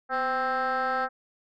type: tone with frequency modulation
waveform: sine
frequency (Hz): 1047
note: C6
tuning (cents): +1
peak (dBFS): -22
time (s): 0.09-1.09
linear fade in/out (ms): 50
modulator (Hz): 266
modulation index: 2.1
effects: tanh soft clip ceiling -23 dBFS